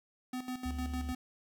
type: tone with tremolo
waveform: square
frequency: 253.1 Hz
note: B3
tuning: 43 cents sharp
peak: -36 dBFS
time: 0.33-1.15 s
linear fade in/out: 5 ms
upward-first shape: square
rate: 6.6 Hz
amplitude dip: 65%
type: tone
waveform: triangle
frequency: 72.1 Hz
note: D2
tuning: 31 cents flat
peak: -34 dBFS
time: 0.65-1.13 s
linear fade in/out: 10 ms
effects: 10-bit